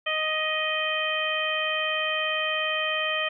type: harmonic tone with a mistuned harmonic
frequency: 622.3 Hz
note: D#5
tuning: in tune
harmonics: 1 / 2 / 3 / 4 / 5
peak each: -31 / -32 / -30 / -30 / -30 dBFS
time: 0.06-3.29 s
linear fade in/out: 10 ms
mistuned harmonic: 3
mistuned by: +16 cents
effects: none